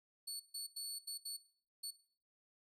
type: tone bursts at uneven times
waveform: 25% pulse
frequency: 4435 Hz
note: C#8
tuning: in tune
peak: -37 dBFS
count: 6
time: 0.27-0.4 / 0.54-0.67 / 0.76-0.99 / 1.07-1.18 / 1.25-1.37 / 1.83-1.91 s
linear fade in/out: 10 ms
effects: noise-tail reverb RT60 0.5 s tail -17 dB re dry